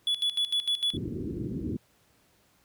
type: tone with tremolo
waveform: triangle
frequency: 3414 Hz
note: G#7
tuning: 47 cents sharp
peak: -22 dBFS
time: 0.07-0.97 s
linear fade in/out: 2 ms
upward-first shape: square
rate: 6.6 Hz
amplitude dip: 80%
type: low-pass noise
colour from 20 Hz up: white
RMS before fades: -33 dBFS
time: 0.93-1.77 s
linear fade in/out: 10 ms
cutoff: 370 Hz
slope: 48 dB/octave
effects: pink hiss -65 dBFS RMS until 2.64 s + high-pass 60 Hz 12 dB/octave